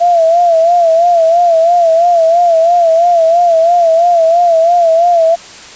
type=tone with vibrato; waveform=sine; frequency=676 Hz; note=E5; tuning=43 cents sharp; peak=-5 dBFS; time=0-5.36 s; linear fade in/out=20 ms; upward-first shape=sine; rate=3 Hz; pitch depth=74 cents each way; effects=white hiss -32 dBFS RMS until 5.75 s + resampled to 16000 Hz